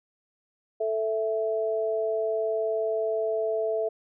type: tone pair together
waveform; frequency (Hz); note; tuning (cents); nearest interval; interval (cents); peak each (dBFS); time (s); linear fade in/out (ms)
sine; 440 / 659.3; A4 / E5; 0 / 0; perfect fifth; 700; -27; 0.8-3.89; 10
effects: none